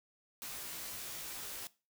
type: noise with comb filter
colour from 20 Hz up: white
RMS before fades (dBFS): -44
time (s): 0.42-1.67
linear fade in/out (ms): 0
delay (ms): 16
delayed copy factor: -0.95
effects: noise-tail reverb RT60 0.3 s tail -19 dB re dry